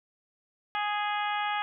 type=harmonic tone; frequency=415.3 Hz; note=G#4; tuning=in tune; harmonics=2 / 3 / 4 / 5 / 6 / 7 / 8; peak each=-30 / -34 / -36 / -38 / -40 / -41 / -42 dBFS; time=0.75-1.62 s; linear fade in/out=0 ms; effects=none